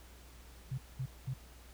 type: tone bursts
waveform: sine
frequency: 130.81 Hz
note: C3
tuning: in tune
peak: -34 dBFS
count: 3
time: 0.71-1.34 s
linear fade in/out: 10 ms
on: 70 ms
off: 210 ms
effects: added 60 Hz sine -54 dBFS peak until 1.73 s + pink hiss -59 dBFS RMS until 1.73 s